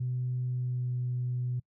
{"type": "tone with pitch glide", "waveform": "sine", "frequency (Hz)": [125.5, 124.13], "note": ["B2", "B2"], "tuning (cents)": [28, 9], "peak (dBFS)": -28, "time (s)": [0, 1.6], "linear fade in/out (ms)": 10, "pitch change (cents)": -19, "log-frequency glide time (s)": [0.46, 0.96], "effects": ["noise-tail reverb RT60 0.1 s tail -25 dB re dry", "tanh soft clip ceiling -24 dBFS"]}